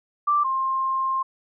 sine tone pair in turn, 1174.7 / 1059.3 Hz, D6 / C6, 0 / +21 cents, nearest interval major second, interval 179 cents, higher first, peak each -17 / -21 dBFS, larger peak first, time 0.27-0.44 / 0.44-1.23 s, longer second, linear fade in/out 10 ms, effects none

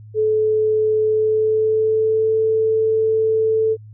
sine tone with pitch glide, 432.5 to 440.6 Hz, A4 to A4, -30 to +2 cents, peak -14 dBFS, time 0.14-3.77 s, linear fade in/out 50 ms, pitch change +32 cents, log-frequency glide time 1.05-2.38 s, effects added 107 Hz sine -37 dBFS peak until 3.93 s

